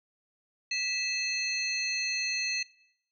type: tone cluster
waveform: sine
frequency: 1967 / 2611 / 4228 / 6250 Hz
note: B6 / E7 / C8 / G8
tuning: -7 / -17 / +17 / -6 cents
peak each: -39 / -31 / -32 / -39 dBFS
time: 0.71-2.63 s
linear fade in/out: 5 ms
effects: noise-tail reverb RT60 0.7 s tail -19 dB re dry